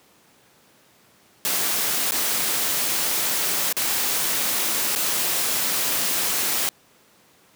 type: noise with dropouts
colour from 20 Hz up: white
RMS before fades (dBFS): -23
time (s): 1.45-6.69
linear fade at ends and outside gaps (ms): 0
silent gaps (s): 2.11-2.12 / 3.726-3.767 / 4.951-4.96
effects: pink hiss -56 dBFS RMS until 7.55 s + high-pass 150 Hz 12 dB/octave